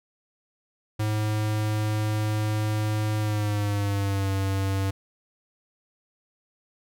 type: tone with pitch glide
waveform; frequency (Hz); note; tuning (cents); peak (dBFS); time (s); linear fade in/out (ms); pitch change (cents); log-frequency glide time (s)
square; 107.1 to 97.08; A2 to G2; -46 to -16; -24; 0.99-4.91; 10; -170; 3.19-4.3
effects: none